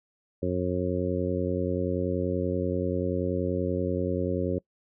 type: harmonic tone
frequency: 90.4 Hz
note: F#2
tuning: 40 cents flat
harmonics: 1 / 2 / 3 / 4 / 5 / 6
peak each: -32 / -32 / -32 / -32 / -32 / -32 dBFS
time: 0.42-4.59 s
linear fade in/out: 10 ms
effects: noise-tail reverb RT60 0.1 s tail -24 dB re dry